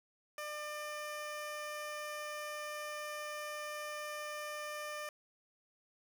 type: tone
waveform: 15% pulse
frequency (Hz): 599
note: D5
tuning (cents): +34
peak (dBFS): -34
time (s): 0.38-5.09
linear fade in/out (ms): 2
effects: none